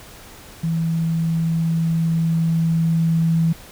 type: tone with level ramp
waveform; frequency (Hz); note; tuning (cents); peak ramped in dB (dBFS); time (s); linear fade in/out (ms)
sine; 164.1; E3; -8; -18 to -14; 0.63-3.53; 10
effects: pink hiss -42 dBFS RMS until 3.71 s